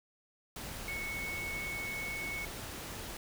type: tone in noise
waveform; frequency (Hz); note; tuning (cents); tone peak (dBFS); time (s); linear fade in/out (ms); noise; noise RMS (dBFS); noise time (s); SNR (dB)
sine; 2209; C#7; -7; -37; 0.88-2.45; 2; pink; -43; 0.56-3.17; +3
effects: none